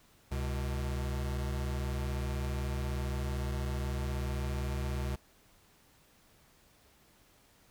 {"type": "tone pair together", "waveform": "square", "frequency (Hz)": [68.3, 125.84], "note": ["C#2", "B2"], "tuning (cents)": [-25, 33], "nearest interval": "major seventh", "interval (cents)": 1058, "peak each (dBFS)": [-34, -39], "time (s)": [0.31, 5.16], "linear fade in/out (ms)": 10, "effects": ["pink hiss -64 dBFS RMS until 7.7 s"]}